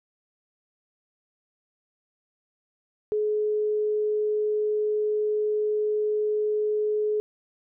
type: tone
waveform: sine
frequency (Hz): 424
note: G#4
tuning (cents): +36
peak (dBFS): -22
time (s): 3.12-7.2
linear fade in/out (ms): 0
effects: none